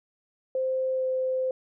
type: tone with pitch glide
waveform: sine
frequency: 521 to 517.7 Hz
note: C5 to C5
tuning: -7 to -18 cents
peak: -24 dBFS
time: 0.55-1.51 s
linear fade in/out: 2 ms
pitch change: -11 cents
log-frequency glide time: 0.94-1.05 s
effects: none